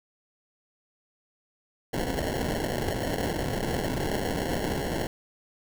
blue noise with sample-and-hold, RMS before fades -29 dBFS, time 1.93-5.07 s, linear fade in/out 5 ms, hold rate 1225 Hz, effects none

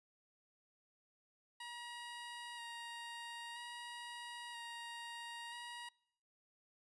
15% pulse tone with vibrato, 946 Hz, A#5, 25 cents sharp, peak -40 dBFS, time 1.6-5.89 s, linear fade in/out 5 ms, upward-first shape square, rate 0.51 Hz, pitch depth 15 cents each way, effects noise-tail reverb RT60 0.7 s tail -25 dB re dry + resampled to 22050 Hz

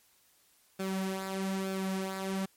sawtooth tone with flanger, 191.4 Hz, G3, 41 cents flat, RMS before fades -34 dBFS, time 0.79-2.46 s, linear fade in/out 10 ms, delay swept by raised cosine 1 to 4.9 ms, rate 1.1 Hz, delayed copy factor -0.6, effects white hiss -66 dBFS RMS until 2.56 s + MP3 64 kbps

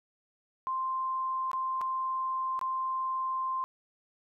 sine tone with dropouts, 1046.5 Hz, C6, in tune, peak -29 dBFS, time 0.67-3.64 s, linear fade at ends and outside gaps 0 ms, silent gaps 1.515-1.532 / 1.811-1.815 / 2.592-2.613 s, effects none

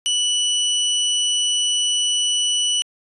sawtooth tone, 2960 Hz, F#7, in tune, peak -14 dBFS, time 0.06-2.82 s, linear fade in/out 0 ms, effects resampled to 24000 Hz

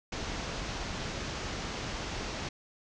pink low-pass noise, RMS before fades -37 dBFS, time 0.12-2.49 s, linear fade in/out 5 ms, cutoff 6700 Hz, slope 48 dB/octave, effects none

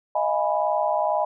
sine chord, F half-diminished seventh, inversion third, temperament equal with one note detuned, 622.3 / 684.1 / 830.6 / 987.8 Hz, Eb5 / F5 / Ab5 / Cb6, 0 / -36 / 0 / 0 cents, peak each -24 / -27 / -25 / -27 dBFS, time 0.15-1.25 s, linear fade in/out 5 ms, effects none

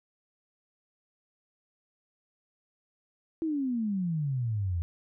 sine exponential sweep, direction down, 332.4 to 81.8 Hz, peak -27 dBFS, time 3.42-4.82 s, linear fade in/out 0 ms, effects none

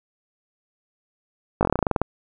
slowing click train, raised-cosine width 1 ms, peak -5 dBFS, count 13, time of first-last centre 1.61-2.016 s, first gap 19 ms, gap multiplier 1.1, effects none

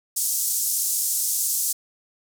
pink band-pass noise, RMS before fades -24 dBFS, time 0.16-1.73 s, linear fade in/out 10 ms, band 6500 to 15000 Hz, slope 24 dB/octave, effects none

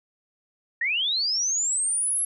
sine linear sweep, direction up, 1803 to 11200 Hz, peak -22 dBFS, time 0.81-2.25 s, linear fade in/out 5 ms, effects none

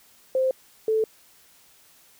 sine tone pair in turn, 522 / 438.9 Hz, C5 / A4, -4 / -4 cents, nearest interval minor third, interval 300 cents, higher first, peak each -19 dBFS, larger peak neither, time 0.35-0.51 / 0.88-1.04 s, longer neither, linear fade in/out 2 ms, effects white hiss -56 dBFS RMS until 2.19 s

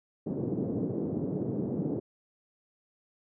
white band-pass noise, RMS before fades -32 dBFS, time 0.26-2 s, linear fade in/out 10 ms, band 120 to 390 Hz, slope 24 dB/octave, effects none

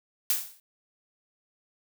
blue noise with exponential decay, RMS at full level -22 dBFS, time 0.3-0.6 s, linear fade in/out 1 ms, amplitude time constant 65 ms, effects none

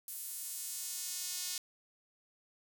sawtooth tone with high-pass filter sweep, 361.5 Hz, F#4, 40 cents flat, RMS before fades -41 dBFS, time 0.08-1.58 s, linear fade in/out 0 ms, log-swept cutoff 11000 to 5000 Hz, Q 1.1, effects 10-bit

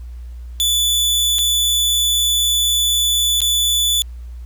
sawtooth tone with dropouts, 3472 Hz, A7, 24 cents flat, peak -11 dBFS, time 0.6-4.02 s, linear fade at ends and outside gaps 0 ms, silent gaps 1.385-1.39 / 3.405-3.417 s, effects added 60 Hz sine -29 dBFS peak until 4.45 s + pink hiss -56 dBFS RMS until 4.45 s

